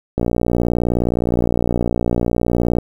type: click train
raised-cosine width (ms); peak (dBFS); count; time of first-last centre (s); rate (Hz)
2; -4; 156; 0.18-2.785; 59.5
effects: 7-bit